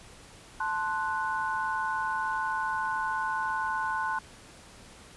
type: chord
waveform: sine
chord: F# diminished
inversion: first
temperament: equal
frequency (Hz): 880 / 1046.5 / 1480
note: A5 / C6 / F#6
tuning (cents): 0 / 0 / 0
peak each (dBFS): -32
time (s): 0.6-4.19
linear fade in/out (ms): 5
effects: pink hiss -51 dBFS RMS until 5.16 s + resampled to 24000 Hz